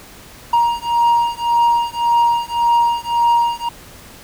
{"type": "beating tone pair", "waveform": "triangle", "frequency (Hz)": [941, 942.8], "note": ["A#5", "A#5"], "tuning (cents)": [16, 19], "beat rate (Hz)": 1.8, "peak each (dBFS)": -14, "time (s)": [0.53, 3.69], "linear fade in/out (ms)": 5, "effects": ["pink hiss -40 dBFS RMS until 4.23 s"]}